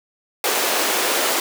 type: high-pass noise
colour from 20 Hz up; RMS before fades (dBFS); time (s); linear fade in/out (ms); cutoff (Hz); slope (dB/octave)
pink; -20; 0.44-1.4; 2; 340; 24
effects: none